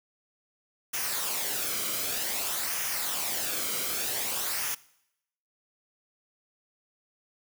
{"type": "noise with flanger", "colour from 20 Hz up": "white", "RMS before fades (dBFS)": -31, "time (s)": [0.93, 4.75], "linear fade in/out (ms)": 10, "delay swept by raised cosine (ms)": [0.24, 1.14], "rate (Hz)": 0.53, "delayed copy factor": -0.55, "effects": ["noise-tail reverb RT60 0.8 s tail -21 dB re dry"]}